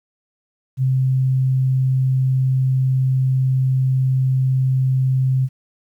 sine tone, 130.9 Hz, C3, 1 cent sharp, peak -14 dBFS, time 0.77-5.49 s, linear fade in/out 50 ms, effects 9-bit

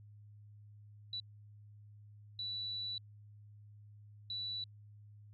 sine tone bursts at uneven times, 3951 Hz, B7, in tune, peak -38 dBFS, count 3, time 1.13-1.2 / 2.39-2.98 / 4.3-4.64 s, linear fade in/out 2 ms, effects added 104 Hz sine -54 dBFS peak until 5.33 s

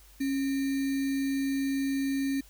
sine tone with sample-and-hold, 273.2 Hz, C#4, 25 cents flat, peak -26 dBFS, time 0.2-2.41 s, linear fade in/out 10 ms, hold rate 2100 Hz, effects added 50 Hz sine -54 dBFS peak until 2.49 s + white hiss -58 dBFS RMS until 2.49 s

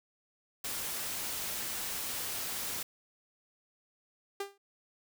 white noise, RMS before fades -37 dBFS, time 0.64-2.83 s, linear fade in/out 5 ms
sawtooth tone with exponential decay, 398.6 Hz, G4, 29 cents sharp, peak -28 dBFS, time 4.4-4.58 s, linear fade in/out 5 ms, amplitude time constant 37 ms
effects none

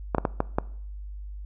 clicks, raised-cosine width 1 ms, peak -8 dBFS, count 5, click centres 0.148 / 0.183 / 0.252 / 0.404 / 0.585 s, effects noise-tail reverb RT60 0.6 s tail -21 dB re dry + added 50 Hz sine -35 dBFS peak until 1.45 s

